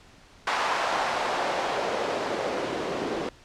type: noise with band-pass filter sweep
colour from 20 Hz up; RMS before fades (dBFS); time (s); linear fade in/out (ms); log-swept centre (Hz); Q
white; -28; 0.47-3.29; 2; 990 to 340; 1.6
effects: pink hiss -53 dBFS RMS until 3.44 s + low-pass 6000 Hz 12 dB/octave